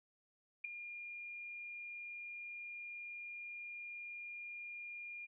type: tone with ADSR envelope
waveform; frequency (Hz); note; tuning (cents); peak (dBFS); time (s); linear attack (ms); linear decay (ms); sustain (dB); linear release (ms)
sine; 2413; D7; +46; -34; 0.64-5.27; 9; 3; -11; 27
effects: none